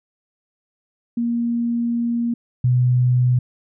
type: tone pair in turn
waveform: sine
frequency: 235.5 / 124.75 Hz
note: A#3 / B2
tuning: +18 / +18 cents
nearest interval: major seventh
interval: 1100 cents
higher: first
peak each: -18 / -13 dBFS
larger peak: second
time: 1.17-2.34 / 2.64-3.39 s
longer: first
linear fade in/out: 5 ms
effects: none